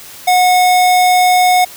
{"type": "tone", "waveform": "square", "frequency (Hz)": 729, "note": "F#5", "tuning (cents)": -26, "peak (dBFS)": -8, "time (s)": [0.27, 1.65], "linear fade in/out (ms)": 10, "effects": ["white hiss -34 dBFS RMS until 1.76 s"]}